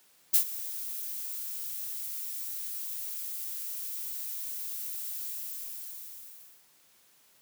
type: noise with ADSR envelope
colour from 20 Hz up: violet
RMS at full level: -20 dBFS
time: 0.33-6.67 s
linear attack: 18 ms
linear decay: 90 ms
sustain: -17 dB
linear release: 1400 ms
effects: white hiss -63 dBFS RMS until 7.41 s + high-pass 100 Hz 12 dB/octave